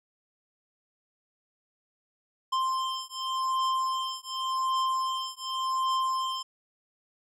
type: beating tone pair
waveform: square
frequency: 1046.5 / 1047.38 Hz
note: C6 / C6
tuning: 0 / +1 cents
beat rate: 0.88 Hz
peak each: -31 dBFS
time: 2.52-6.43 s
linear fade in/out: 10 ms
effects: low-pass 7000 Hz 12 dB/octave